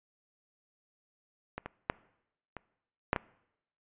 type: clicks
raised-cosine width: 0.5 ms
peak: -22 / -23 / -12 / -25 / -10 / -15 dBFS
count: 6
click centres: 1.58 / 1.66 / 1.899 / 2.567 / 3.131 / 3.162 s
effects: noise-tail reverb RT60 0.8 s tail -22 dB re dry + resampled to 8000 Hz